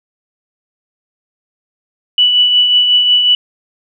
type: tone with tremolo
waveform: sine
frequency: 2960 Hz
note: F#7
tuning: in tune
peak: -5 dBFS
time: 2.18-3.35 s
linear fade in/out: 2 ms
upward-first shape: triangle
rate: 5.5 Hz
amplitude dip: 45%
effects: none